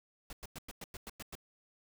pink noise bursts, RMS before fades -45 dBFS, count 9, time 0.3-1.353 s, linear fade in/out 2 ms, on 29 ms, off 99 ms, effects none

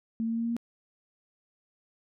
sine tone with pitch steps, 225.8 / 227.5 / 229.2 / 230.9 / 232.7 / 234.4 Hz, A3 / A#3 / A#3 / A#3 / A#3 / A#3, +45 / -42 / -29 / -16 / -3 / +10 cents, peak -27 dBFS, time 0.2-0.566 s, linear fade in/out 0 ms, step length 61 ms, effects none

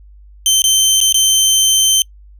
20% pulse tone with dropouts, 3103 Hz, G7, 18 cents flat, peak -4 dBFS, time 0.46-2.02 s, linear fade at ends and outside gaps 1 ms, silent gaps 0.62-0.64 / 1.004-1.012 / 1.125-1.143 s, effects noise-tail reverb RT60 0.1 s tail -26 dB re dry + added 50 Hz sine -38 dBFS peak until 2.39 s

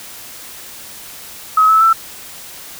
sine tone with pitch steps, 1276 / 1303.6 / 1331.7 Hz, D#6 / E6 / E6, +43 / -20 / +17 cents, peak -7 dBFS, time 1.57-1.93 s, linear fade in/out 5 ms, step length 120 ms, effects white hiss -34 dBFS RMS until 2.79 s

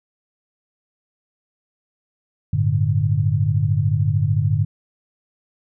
sine chord, G suspended second, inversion none, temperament equal with one note detuned, 98 / 111.47 / 146.83 Hz, G2 / A2 / D3, 0 / +23 / 0 cents, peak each -20 dBFS, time 2.53-4.65 s, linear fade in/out 5 ms, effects none

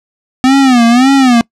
square tone with vibrato, 252.5 Hz, B3, 39 cents sharp, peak -5 dBFS, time 0.44-1.41 s, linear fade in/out 0 ms, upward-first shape sine, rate 1.8 Hz, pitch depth 150 cents each way, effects noise-tail reverb RT60 0.1 s tail -24 dB re dry + low-pass 7000 Hz 12 dB/octave

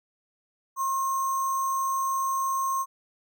sine tone with sample-and-hold, 1073 Hz, C6, 43 cents sharp, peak -24 dBFS, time 0.76-2.86 s, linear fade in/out 50 ms, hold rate 7350 Hz, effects none

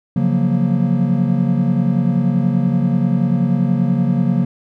triangle chord, Gb major seventh, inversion second, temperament equal, 138.59 / 174.61 / 185 / 233.1 Hz, Db3 / F3 / Gb3 / Bb3, 0 / 0 / 0 / 0 cents, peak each -17 dBFS, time 0.16-4.45 s, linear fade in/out 5 ms, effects none

